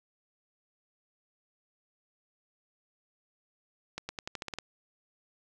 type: accelerating click train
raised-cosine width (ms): 0.2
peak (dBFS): -19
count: 9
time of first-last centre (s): 3.98-4.586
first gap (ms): 110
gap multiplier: 0.89
effects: none